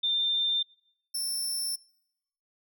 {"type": "tone pair in turn", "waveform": ["sine", "20% pulse"], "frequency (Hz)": [3593, 5371], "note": ["A7", "E8"], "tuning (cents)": [36, 32], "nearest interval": "perfect fifth", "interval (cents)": 696, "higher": "second", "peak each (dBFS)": -24, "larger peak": "neither", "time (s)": [[0.03, 0.63], [1.14, 1.76]], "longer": "second", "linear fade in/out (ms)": 10, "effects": ["noise-tail reverb RT60 0.8 s tail -23 dB re dry"]}